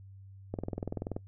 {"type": "click train", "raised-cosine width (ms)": 2, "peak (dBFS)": -21, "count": 14, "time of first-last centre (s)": [0.54, 1.165], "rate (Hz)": 20.8, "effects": ["noise-tail reverb RT60 0.1 s tail -23 dB re dry", "added 97 Hz sine -48 dBFS peak until 1.27 s"]}